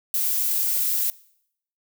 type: noise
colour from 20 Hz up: violet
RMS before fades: -23 dBFS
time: 0.14-1.1 s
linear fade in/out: 0 ms
effects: noise-tail reverb RT60 0.7 s tail -21 dB re dry